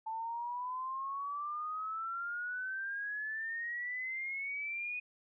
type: exponential sweep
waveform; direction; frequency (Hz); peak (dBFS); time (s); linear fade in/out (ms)
sine; up; 880 to 2489; -36; 0.06-5; 10
effects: none